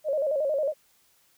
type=tone with vibrato; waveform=sine; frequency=582 Hz; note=D5; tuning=16 cents flat; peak=-23 dBFS; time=0.04-0.74 s; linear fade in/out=50 ms; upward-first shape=square; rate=11 Hz; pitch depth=100 cents each way; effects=white hiss -64 dBFS RMS until 1.37 s